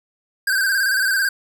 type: tone with vibrato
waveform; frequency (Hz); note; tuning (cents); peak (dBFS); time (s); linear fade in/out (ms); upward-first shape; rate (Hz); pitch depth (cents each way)
square; 1568; G6; 0; -17; 0.47-1.29; 5; square; 18; 50
effects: none